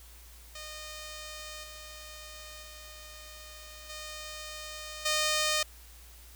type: tone with level steps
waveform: 5% pulse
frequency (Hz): 614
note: D#5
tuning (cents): -23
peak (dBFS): -30 / -34 / -36 / -29 / -15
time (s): 0.55-5.63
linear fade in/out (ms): 5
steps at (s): 1.63 / 2.62 / 3.89 / 5.05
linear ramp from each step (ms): 10
effects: added 58 Hz sine -51 dBFS peak until 6.35 s + white hiss -55 dBFS RMS until 6.35 s